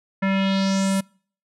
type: tone with low-pass filter sweep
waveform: square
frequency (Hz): 193.7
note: G3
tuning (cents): -20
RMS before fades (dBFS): -21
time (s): 0.22-1.01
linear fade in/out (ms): 10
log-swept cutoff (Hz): 1900 to 11000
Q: 2.8
effects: noise-tail reverb RT60 0.5 s tail -26 dB re dry